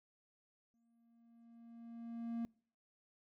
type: tone with exponential growth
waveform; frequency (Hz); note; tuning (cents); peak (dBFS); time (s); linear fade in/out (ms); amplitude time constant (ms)
triangle; 232.1; A#3; -7; -34; 0.74-2.45; 0; 370
effects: noise-tail reverb RT60 0.5 s tail -26 dB re dry